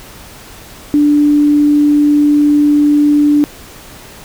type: tone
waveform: sine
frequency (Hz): 293.7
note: D4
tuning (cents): 0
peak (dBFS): -6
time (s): 0.94-3.44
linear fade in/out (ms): 0
effects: pink hiss -35 dBFS RMS until 4.24 s